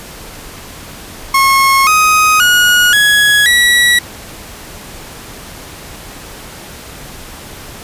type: tone with pitch steps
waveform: 30% pulse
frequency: 1086 / 1254.7 / 1449.6 / 1674.8 / 1935 Hz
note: C#6 / D#6 / F#6 / G#6 / B6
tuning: -36 / +14 / -36 / +14 / -36 cents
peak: -4 dBFS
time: 1.34-3.99 s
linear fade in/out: 5 ms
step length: 530 ms
effects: pink hiss -31 dBFS RMS until 7.83 s + resampled to 32000 Hz